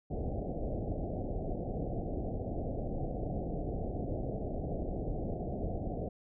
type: low-pass noise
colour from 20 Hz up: pink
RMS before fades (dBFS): -36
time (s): 0.1-6.09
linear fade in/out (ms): 10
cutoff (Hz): 750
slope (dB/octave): 96
effects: none